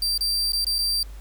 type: tone with dropouts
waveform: 40% pulse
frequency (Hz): 4699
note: D8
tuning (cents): 0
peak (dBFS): -20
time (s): 0.02-1.03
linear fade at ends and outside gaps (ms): 2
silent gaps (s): 0.178-0.208 / 0.521-0.532 / 0.646-0.667 / 0.784-0.788
effects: added 50 Hz sine -36 dBFS peak until 1.2 s + pink hiss -52 dBFS RMS until 1.2 s